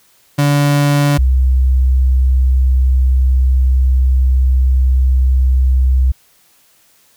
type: tone pair in turn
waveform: 35% pulse / sine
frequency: 144.1 / 64.52 Hz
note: D3 / C2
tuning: -33 / -24 cents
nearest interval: octave + major second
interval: 1391 cents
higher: first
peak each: -8 dBFS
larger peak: neither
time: 0.38-1.18 / 1.18-6.12 s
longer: second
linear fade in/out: 10 ms
effects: white hiss -52 dBFS RMS until 7.16 s